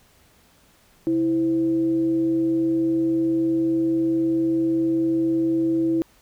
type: tone with frequency modulation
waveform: sine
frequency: 328.1 Hz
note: E4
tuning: 8 cents flat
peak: -18 dBFS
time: 1.07-6.02 s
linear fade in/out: 0 ms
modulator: 194 Hz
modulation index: 0.27
effects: pink hiss -57 dBFS RMS until 6.21 s